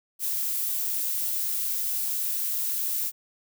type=noise; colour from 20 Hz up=violet; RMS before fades=-28 dBFS; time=0.19-3.12 s; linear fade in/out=50 ms; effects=none

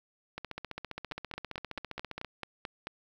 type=two click trains; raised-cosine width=0.3 ms; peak=-21 / -22 dBFS; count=9 / 29; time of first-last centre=1.12-2.871 / 0.38-2.247 s; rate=4.57 / 15 Hz; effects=10-bit

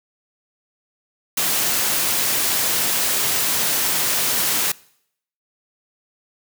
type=high-pass noise; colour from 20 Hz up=white; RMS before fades=-20 dBFS; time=1.37-4.72 s; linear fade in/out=5 ms; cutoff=110 Hz; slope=12 dB/octave; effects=noise-tail reverb RT60 0.7 s tail -23 dB re dry

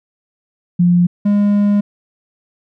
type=tone pair in turn; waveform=sine / triangle; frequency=175.7 / 204.5 Hz; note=F3 / G#3; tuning=+11 / -26 cents; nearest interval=minor third; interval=263 cents; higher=second; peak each=-8 / -8 dBFS; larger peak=neither; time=0.79-1.07 / 1.25-1.81 s; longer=second; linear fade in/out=10 ms; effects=none

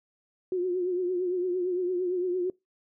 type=tone with vibrato; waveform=sine; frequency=361.6 Hz; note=F#4; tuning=40 cents flat; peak=-25 dBFS; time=0.52-2.5 s; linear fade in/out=2 ms; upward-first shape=triangle; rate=8.8 Hz; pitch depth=68 cents each way; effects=noise-tail reverb RT60 0.2 s tail -24 dB re dry

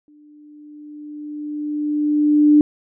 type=tone with exponential growth; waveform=sine; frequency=297.7 Hz; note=D4; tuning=24 cents sharp; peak=-7 dBFS; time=0.08-2.61 s; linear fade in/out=1 ms; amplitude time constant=550 ms; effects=none

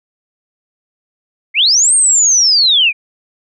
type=linear two-way sweep; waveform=sine; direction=up then down; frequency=2006 to 8750 to 2320 Hz; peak=-7 dBFS; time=1.54-2.93 s; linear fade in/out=50 ms; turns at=1.94 s; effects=none

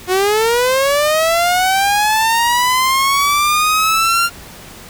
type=linear sweep; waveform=sawtooth; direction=up; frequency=359.9 to 1396.9 Hz; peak=-8 dBFS; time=0.07-4.3 s; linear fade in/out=50 ms; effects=pink hiss -36 dBFS RMS until 4.89 s

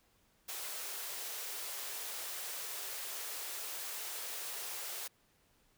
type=high-pass noise; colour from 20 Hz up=white; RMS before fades=-42 dBFS; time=0.48-5.08 s; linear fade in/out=10 ms; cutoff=360 Hz; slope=48 dB/octave; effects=pink hiss -71 dBFS RMS until 5.77 s

